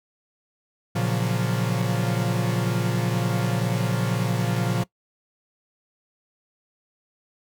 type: chord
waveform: 45% pulse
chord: Gb major seventh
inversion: first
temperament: equal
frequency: 116.54 / 138.59 / 174.61 / 185 Hz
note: Bb2 / Db3 / F3 / Gb3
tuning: 0 / 0 / 0 / 0 cents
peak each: -25 / -28 / -27 / -31 dBFS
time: 0.95-4.84 s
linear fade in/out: 10 ms
effects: noise-tail reverb RT60 0.1 s tail -21 dB re dry